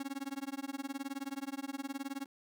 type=tone with tremolo; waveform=45% pulse; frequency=274.8 Hz; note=C#4; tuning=15 cents flat; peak=-35 dBFS; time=0-2.26 s; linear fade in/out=2 ms; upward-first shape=sine; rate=19 Hz; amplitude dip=100%; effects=none